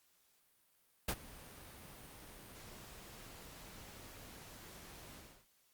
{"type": "noise with ADSR envelope", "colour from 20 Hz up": "pink", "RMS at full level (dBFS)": -33, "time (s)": [1.08, 5.47], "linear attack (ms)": 9, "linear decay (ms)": 57, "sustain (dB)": -21, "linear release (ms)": 330, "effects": ["white hiss -73 dBFS RMS until 5.73 s", "Opus 48 kbps"]}